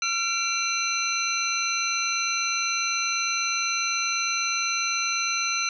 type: tone cluster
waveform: sine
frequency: 1366 / 2342 / 2733 / 4064 / 6060 Hz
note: F6 / D7 / F7 / B7 / F#8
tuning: -39 / -5 / -38 / +49 / +40 cents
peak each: -30 dBFS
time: 0.02-5.69 s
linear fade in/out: 2 ms
effects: none